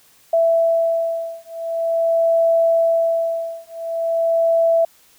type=beating tone pair; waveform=sine; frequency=663 / 663.45 Hz; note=E5 / E5; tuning=+10 / +11 cents; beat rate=0.45 Hz; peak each=-18 dBFS; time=0.33-4.85 s; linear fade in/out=5 ms; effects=white hiss -53 dBFS RMS until 5.18 s